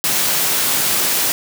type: high-pass noise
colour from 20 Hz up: white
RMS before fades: -17 dBFS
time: 0.04-1.32 s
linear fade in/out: 0 ms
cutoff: 110 Hz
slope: 96 dB/octave
effects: none